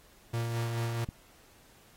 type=tone with tremolo; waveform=45% pulse; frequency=116.54 Hz; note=A#2; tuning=in tune; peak=-29 dBFS; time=0.33-1.05 s; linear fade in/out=10 ms; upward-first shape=sine; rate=4.6 Hz; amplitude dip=30%
type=click; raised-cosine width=5 ms; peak=-24 dBFS; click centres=1.089 s
effects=pink hiss -60 dBFS RMS until 1.96 s + AAC 48 kbps